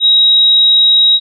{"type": "tone", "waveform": "sine", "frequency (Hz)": 3815, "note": "A#7", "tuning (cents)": 39, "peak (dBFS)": -5, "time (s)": [0, 1.2], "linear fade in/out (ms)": 50, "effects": []}